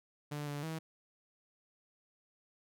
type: tone with pitch steps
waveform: sawtooth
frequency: 147.3 / 144.8 / 160.5 Hz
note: D3 / D3 / E3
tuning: +6 / -24 / -46 cents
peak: -34 dBFS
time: 0.31-0.79 s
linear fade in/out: 10 ms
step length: 160 ms
effects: none